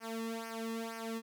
sawtooth tone with flanger, 226.5 Hz, A#3, 50 cents flat, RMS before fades -40 dBFS, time 0-1.22 s, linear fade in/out 50 ms, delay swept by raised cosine 0.26 to 1.36 ms, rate 2.1 Hz, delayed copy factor -0.85, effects none

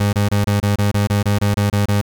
30% pulse tone bursts, 102.1 Hz, G#2, 29 cents flat, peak -11 dBFS, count 13, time 0-2.014 s, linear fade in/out 5 ms, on 130 ms, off 27 ms, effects 8-bit

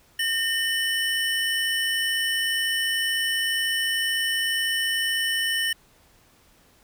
square tone pair together, 1823 / 2991 Hz, A#6 / F#7, -39 / +18 cents, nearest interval major sixth, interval 857 cents, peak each -26 dBFS, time 0.19-5.73 s, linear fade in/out 5 ms, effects pink hiss -58 dBFS RMS until 6.83 s

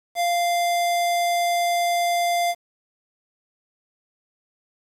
square tone, 695 Hz, F5, 9 cents flat, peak -20 dBFS, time 0.15-2.55 s, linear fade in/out 50 ms, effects resampled to 32000 Hz + 8-bit

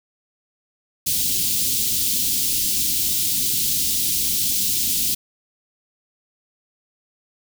white band-stop noise, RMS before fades -21 dBFS, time 1.06-5.15 s, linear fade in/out 10 ms, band 300 to 3200 Hz, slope 24 dB/octave, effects none

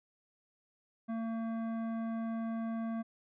triangle tone with hard clipping, 226.5 Hz, A#3, 50 cents flat, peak -36 dBFS, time 1.08-3.03 s, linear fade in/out 20 ms, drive 16 dB, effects resampled to 8000 Hz

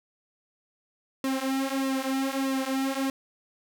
sawtooth tone with flanger, 267.8 Hz, C4, 40 cents sharp, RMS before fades -28 dBFS, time 1.24-3.1 s, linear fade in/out 2 ms, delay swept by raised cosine 1.3 to 5.7 ms, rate 1.6 Hz, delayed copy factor -0.85, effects none

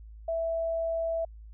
sine tone, 659.3 Hz, E5, in tune, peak -27 dBFS, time 0.28-1.25 s, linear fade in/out 5 ms, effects added 54 Hz sine -44 dBFS peak until 1.53 s

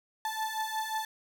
35% pulse beating tone pair, 873 / 878.6 Hz, A5 / A5, -14 / -3 cents, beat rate 5.6 Hz, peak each -34 / -32 dBFS, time 0.25-1.05 s, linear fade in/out 2 ms, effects none

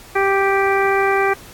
harmonic tone, 392 Hz, G4, in tune, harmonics 1 / 2 / 3 / 4 / 5 / 6, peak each -17 / -20 / -22 / -23 / -24 / -25 dBFS, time 0.15-1.34 s, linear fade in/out 10 ms, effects pink hiss -41 dBFS RMS until 1.53 s + AAC 64 kbps

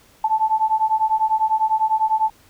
sine beating tone pair, 870 / 880 Hz, A5 / A5, -20 / 0 cents, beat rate 10 Hz, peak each -19 dBFS, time 0.24-2.3 s, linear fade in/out 5 ms, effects pink hiss -53 dBFS RMS until 2.49 s

